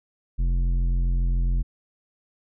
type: tone with tanh clipping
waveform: sine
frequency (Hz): 43.65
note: F1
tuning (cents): 0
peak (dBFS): -21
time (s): 0.38-1.63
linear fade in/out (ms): 20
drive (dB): 10
effects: none